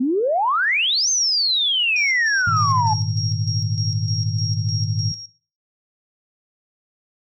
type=exponential two-way sweep; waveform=sine; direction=up then down; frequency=240 to 6400 to 841 Hz; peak=-16 dBFS; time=0-2.94 s; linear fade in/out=10 ms; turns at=1.1 s
type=tone with tremolo; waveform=sine; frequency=5588 Hz; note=F8; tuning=in tune; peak=-25 dBFS; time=1.96-5.26 s; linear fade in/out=5 ms; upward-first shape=square; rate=3.3 Hz; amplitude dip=60%
type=chord; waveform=sine; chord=Ab suspended second; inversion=none; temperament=equal; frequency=103.83 / 116.54 / 155.56 Hz; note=Ab2 / Bb2 / Eb3; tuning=0 / 0 / 0 cents; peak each=-23 / -25 / -26 dBFS; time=2.47-5.12 s; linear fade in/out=5 ms
effects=noise-tail reverb RT60 0.4 s tail -17 dB re dry + tanh soft clip ceiling -4 dBFS